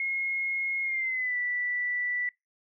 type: tone with pitch glide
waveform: sine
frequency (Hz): 2158 to 1967.5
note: C#7 to B6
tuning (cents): -47 to -7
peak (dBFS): -27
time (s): 0-2.29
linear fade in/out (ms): 2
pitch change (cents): -160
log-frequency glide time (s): 0.83-1.37
effects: noise-tail reverb RT60 0.2 s tail -24 dB re dry